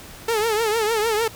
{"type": "tone with vibrato", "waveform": "sawtooth", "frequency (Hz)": 440, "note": "A4", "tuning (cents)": 0, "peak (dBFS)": -15, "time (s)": [0.28, 1.28], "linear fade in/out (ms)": 5, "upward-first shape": "triangle", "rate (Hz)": 6.6, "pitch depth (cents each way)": 120, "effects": ["pink hiss -41 dBFS RMS until 1.35 s"]}